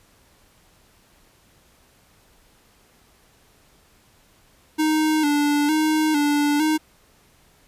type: tone with vibrato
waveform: square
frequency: 301.1 Hz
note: D4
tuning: 43 cents sharp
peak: -18 dBFS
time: 4.78-6.78 s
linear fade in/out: 20 ms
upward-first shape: square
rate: 1.1 Hz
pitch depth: 54 cents each way
effects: pink hiss -57 dBFS RMS until 7.67 s + resampled to 32000 Hz